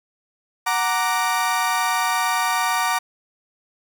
30% pulse chord, Gb augmented, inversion none, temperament equal, 740 / 932.3 / 1174.7 Hz, Gb5 / Bb5 / D6, 0 / 0 / 0 cents, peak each -22 / -20 / -21 dBFS, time 0.66-2.99 s, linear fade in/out 10 ms, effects none

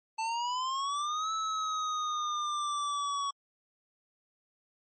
square exponential two-way sweep, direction up then down, 880 to 1309 to 1120 Hz, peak -31 dBFS, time 0.18-3.31 s, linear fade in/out 10 ms, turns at 1.32 s, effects MP3 32 kbps

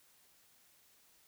silence, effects white hiss -67 dBFS RMS until 1.27 s

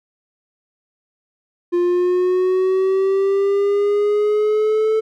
triangle linear sweep, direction up, 349.2 to 440 Hz, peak -12 dBFS, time 1.72-5.01 s, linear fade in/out 20 ms, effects none

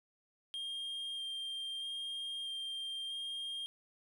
triangle tone with vibrato, 3200 Hz, G7, 35 cents sharp, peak -37 dBFS, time 0.54-3.66 s, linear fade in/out 0 ms, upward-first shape square, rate 0.78 Hz, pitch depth 9 cents each way, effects none

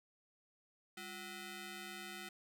10% pulse ring-modulated tone, 553 Hz, C#5, 4 cents flat, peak -35 dBFS, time 0.97-2.29 s, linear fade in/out 5 ms, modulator 904 Hz, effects none

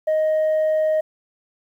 sine tone, 624 Hz, D#5, 5 cents sharp, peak -14 dBFS, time 0.07-1.01 s, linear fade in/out 10 ms, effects tanh soft clip ceiling -15 dBFS + 9-bit

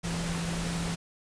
sine tone in noise, 169 Hz, E3, 43 cents sharp, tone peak -31 dBFS, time 0.03-0.96 s, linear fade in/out 20 ms, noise pink, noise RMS -35 dBFS, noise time 0.03-0.96 s, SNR +1 dB, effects resampled to 22050 Hz

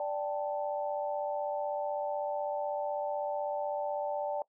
sine chord, D suspended fourth, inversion none, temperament equal, 587.3 / 784 / 880 Hz, D5 / G5 / A5, 0 / 0 / 0 cents, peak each -33 / -37 / -38 dBFS, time 0-4.42 s, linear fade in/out 2 ms, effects noise-tail reverb RT60 0.1 s tail -20 dB re dry

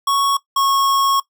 square tone pair in turn, 1108.7 / 1096.6 Hz, C#6 / C#6, 0 / -19 cents, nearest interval unison, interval 19 cents, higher first, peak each -15 dBFS, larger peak neither, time 0.07-0.37 / 0.56-1.2 s, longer second, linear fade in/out 5 ms, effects noise-tail reverb RT60 0.1 s tail -18 dB re dry

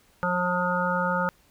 harmonic tone, 179.2 Hz, F3, 45 cents sharp, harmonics 1 / 3 / 5 / 7 / 8, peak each -29 / -29 / -29 / -29 / -29 dBFS, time 0.23-1.29 s, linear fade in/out 0 ms, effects pink hiss -61 dBFS RMS until 1.5 s

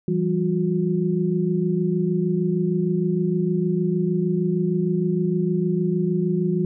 sine tone cluster, 167 / 193.5 / 361.1 Hz, E3 / G3 / F#4, +23 / -22 / -42 cents, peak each -22 / -24 / -24 dBFS, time 0.08-6.65 s, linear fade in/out 2 ms, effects none

